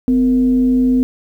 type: tone with frequency modulation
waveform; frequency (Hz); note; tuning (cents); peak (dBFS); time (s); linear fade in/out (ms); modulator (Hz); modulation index
sine; 254.5; C4; -48; -10; 0.08-1.03; 0; 208; 0.31
effects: 8-bit